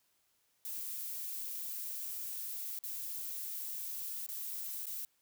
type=noise with dropouts; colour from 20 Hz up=violet; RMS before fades=-41 dBFS; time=0.65-5.05 s; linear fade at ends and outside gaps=1 ms; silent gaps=2.789-2.837 / 4.264-4.288 / 4.857-4.867 s; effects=white hiss -75 dBFS RMS until 5.21 s